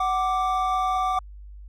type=tone pair together; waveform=triangle; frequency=745.9 / 1175 Hz; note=F#5 / D6; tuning=+14 / +1 cents; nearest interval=minor sixth; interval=787 cents; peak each=-22 dBFS; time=0-1.19 s; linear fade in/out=5 ms; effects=added 50 Hz sine -39 dBFS peak until 1.68 s + AAC 48 kbps